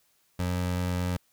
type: tone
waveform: 25% pulse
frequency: 89.6 Hz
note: F2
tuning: 45 cents sharp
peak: -23 dBFS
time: 0.39-1.17 s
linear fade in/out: 5 ms
effects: white hiss -68 dBFS RMS until 1.32 s